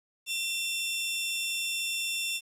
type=tone pair together; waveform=sawtooth; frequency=2714 / 3545 Hz; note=E7 / A7; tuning=+50 / +12 cents; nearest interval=perfect fourth; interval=462 cents; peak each=-28 / -31 dBFS; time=0.26-2.41 s; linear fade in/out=50 ms; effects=resampled to 32000 Hz + 10-bit